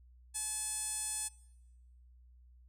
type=tone with band-pass filter; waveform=sawtooth; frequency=860 Hz; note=A5; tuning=40 cents flat; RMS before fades=-38 dBFS; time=0.34-1.29 s; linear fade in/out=20 ms; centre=8800 Hz; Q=5.7; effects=noise-tail reverb RT60 1.0 s tail -24 dB re dry + added 61 Hz sine -57 dBFS peak until 2.68 s